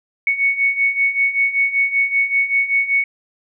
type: beating tone pair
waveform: sine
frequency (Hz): 2217 / 2222.2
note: C#7 / C#7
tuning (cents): 0 / +4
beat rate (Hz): 5.2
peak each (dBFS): -20 / -16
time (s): 0.27-3.04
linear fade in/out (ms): 2
effects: none